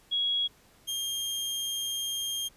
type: tone pair in turn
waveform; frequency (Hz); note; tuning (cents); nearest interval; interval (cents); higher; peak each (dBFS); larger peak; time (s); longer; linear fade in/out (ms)
sine / sawtooth; 3320 / 3211; G#7 / G7; -1 / +41; minor second; 58; first; -25 / -27; first; 0.11-0.48 / 0.87-2.49; second; 20
effects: pink hiss -60 dBFS RMS until 2.56 s + resampled to 32000 Hz